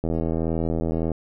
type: click train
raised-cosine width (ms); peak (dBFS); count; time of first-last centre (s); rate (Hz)
2; -12; 89; 0.04-1.117; 81.7
effects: none